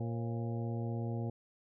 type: harmonic tone with a mistuned harmonic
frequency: 116.54 Hz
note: A#2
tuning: in tune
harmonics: 1 / 2 / 3 / 4 / 5 / 6 / 7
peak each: -35 / -41 / -45 / -47 / -49 / -51 / -52 dBFS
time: 0-1.3 s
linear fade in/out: 5 ms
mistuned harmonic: 5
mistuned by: -99 cents
effects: none